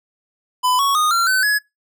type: tone with pitch steps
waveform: square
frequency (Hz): 1003 / 1112.9 / 1234.8 / 1370.1 / 1520.3 / 1686.8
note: B5 / C#6 / D#6 / F6 / F#6 / G#6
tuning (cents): +26 / +6 / -14 / -34 / +47 / +26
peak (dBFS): -15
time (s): 0.63-1.59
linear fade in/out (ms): 20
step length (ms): 160
effects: noise-tail reverb RT60 0.2 s tail -25 dB re dry